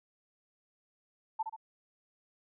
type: tone with echo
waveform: sine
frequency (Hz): 885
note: A5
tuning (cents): +10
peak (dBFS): -29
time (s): 1.39-1.43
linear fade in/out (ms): 10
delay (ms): 67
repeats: 2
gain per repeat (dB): -6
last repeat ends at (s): 1.564
effects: none